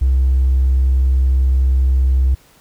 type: tone with hard clipping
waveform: sine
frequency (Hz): 65.3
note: C2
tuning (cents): -3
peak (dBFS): -11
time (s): 0.01-2.35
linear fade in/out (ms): 10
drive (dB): 1
effects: pink hiss -50 dBFS RMS until 2.6 s